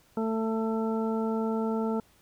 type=harmonic tone; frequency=222.5 Hz; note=A3; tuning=20 cents sharp; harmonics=1 / 2 / 3 / 4 / 6; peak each=-28 / -31 / -39 / -37 / -41 dBFS; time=0.17-2 s; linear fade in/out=2 ms; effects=pink hiss -62 dBFS RMS until 2.21 s